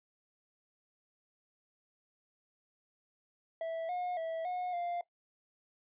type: tone with pitch steps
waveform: triangle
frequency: 656 / 719 / 653 / 724 / 698 Hz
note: E5 / F#5 / E5 / F#5 / F5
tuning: -9 / -50 / -17 / -38 / -1 cents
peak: -32 dBFS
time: 3.61-5.01 s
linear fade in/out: 2 ms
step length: 280 ms
effects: noise-tail reverb RT60 0.1 s tail -17 dB re dry + resampled to 8000 Hz